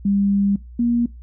sine tone pair in turn, 199.6 / 237.4 Hz, G3 / A#3, +32 / +32 cents, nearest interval minor third, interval 300 cents, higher second, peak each -15 dBFS, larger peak neither, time 0.05-0.56 / 0.79-1.06 s, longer first, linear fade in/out 5 ms, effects noise-tail reverb RT60 0.2 s tail -20 dB re dry + added 60 Hz sine -36 dBFS peak until 1.22 s

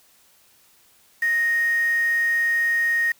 sine tone with quantisation, 1862 Hz, A#6, 2 cents flat, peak -18 dBFS, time 1.22-3.12 s, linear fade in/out 5 ms, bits 6, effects white hiss -57 dBFS RMS until 3.19 s

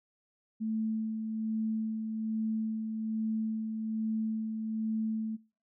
sine tone with tremolo, 220 Hz, A3, in tune, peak -29 dBFS, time 0.6-5.37 s, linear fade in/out 20 ms, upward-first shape sine, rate 1.2 Hz, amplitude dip 40%, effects noise-tail reverb RT60 0.4 s tail -25 dB re dry

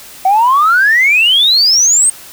sine exponential sweep, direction up, 740 to 8680 Hz, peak -5 dBFS, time 0.25-2.1 s, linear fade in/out 5 ms, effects tanh soft clip ceiling -2 dBFS + white hiss -34 dBFS RMS until 2.32 s

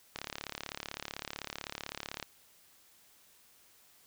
click train, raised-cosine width 0.2 ms, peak -20 dBFS, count 75, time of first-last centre 0.16-2.227 s, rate 35.8 Hz, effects white hiss -63 dBFS RMS until 4.06 s

